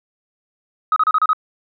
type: tone bursts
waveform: sine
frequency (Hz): 1266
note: D#6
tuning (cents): +30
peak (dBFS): -11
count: 6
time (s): 0.92-1.332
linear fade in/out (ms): 2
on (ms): 42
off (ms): 32
effects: tanh soft clip ceiling -7 dBFS